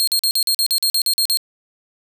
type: tone bursts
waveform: sawtooth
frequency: 4233 Hz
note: C8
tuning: 19 cents sharp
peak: -12 dBFS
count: 12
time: 0-1.372 s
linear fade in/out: 0 ms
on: 74 ms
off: 44 ms
effects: none